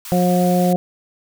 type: high-pass noise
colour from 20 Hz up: white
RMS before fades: -33 dBFS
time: 0.05-0.73 s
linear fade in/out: 2 ms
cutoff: 850 Hz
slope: 96 dB/octave
type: harmonic tone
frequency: 179.3 Hz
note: F3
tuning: 46 cents sharp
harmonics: 1 / 2 / 3 / 4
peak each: -15 / -23 / -20 / -21 dBFS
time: 0.12-0.76 s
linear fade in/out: 0 ms
effects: none

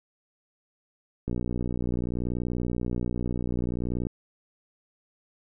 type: click train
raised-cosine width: 3 ms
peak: -17 dBFS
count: 170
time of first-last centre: 1.28-4.069 s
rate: 60.6 Hz
effects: none

